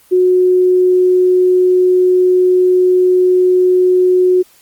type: tone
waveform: sine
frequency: 365.5 Hz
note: F#4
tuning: 21 cents flat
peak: -7 dBFS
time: 0.11-4.43 s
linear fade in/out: 20 ms
effects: white hiss -48 dBFS RMS until 4.61 s + Opus 32 kbps